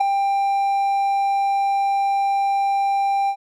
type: tone with ADSR envelope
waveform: triangle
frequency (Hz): 792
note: G5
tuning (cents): +18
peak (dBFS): -9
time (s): 0-3.36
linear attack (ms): 11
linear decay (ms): 4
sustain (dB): -6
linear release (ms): 70
effects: none